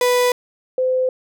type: tone pair in turn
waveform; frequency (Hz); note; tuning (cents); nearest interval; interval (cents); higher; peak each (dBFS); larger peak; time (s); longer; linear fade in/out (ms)
35% pulse / sine; 493.9 / 513.2; B4 / C5; 0 / -34; minor second; 66; second; -12 / -15; first; 0.01-0.32 / 0.78-1.09; neither; 2
effects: none